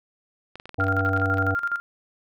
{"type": "clicks", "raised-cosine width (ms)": 0.3, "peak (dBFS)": -23, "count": 12, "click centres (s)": [0.556, 0.599, 0.656, 0.693, 0.744, 0.809, 0.868, 0.994, 1.061, 1.165, 1.199, 1.373]}
{"type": "harmonic tone", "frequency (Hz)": 96.3, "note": "G2", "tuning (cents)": -30, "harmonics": [1, 3, 5, 7, 8], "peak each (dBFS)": [-24, -29, -31, -32, -33], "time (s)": [0.78, 1.55], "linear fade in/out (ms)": 10}
{"type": "tone with tremolo", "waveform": "sine", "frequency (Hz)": 1396.9, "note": "F6", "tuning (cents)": 0, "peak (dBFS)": -21, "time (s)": [0.8, 1.8], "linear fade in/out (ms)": 0, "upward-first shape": "square", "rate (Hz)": 12, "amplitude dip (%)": 70}
{"effects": []}